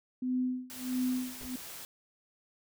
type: tone with tremolo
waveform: sine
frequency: 253.4 Hz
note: B3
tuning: 45 cents sharp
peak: -27 dBFS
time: 0.22-1.56 s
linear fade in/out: 5 ms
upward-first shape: sine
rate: 1.5 Hz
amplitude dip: 95%
type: noise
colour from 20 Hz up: white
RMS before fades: -45 dBFS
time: 0.7-1.85 s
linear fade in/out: 0 ms
type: noise with exponential decay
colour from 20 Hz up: brown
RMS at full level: -42 dBFS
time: 1.41-1.59 s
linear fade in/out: 1 ms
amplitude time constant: 39 ms
effects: none